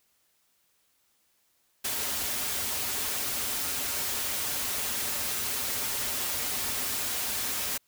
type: noise with comb filter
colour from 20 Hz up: white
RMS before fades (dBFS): -31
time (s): 1.84-7.78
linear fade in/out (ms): 10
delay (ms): 6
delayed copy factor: -0.5
effects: white hiss -70 dBFS RMS until 7.87 s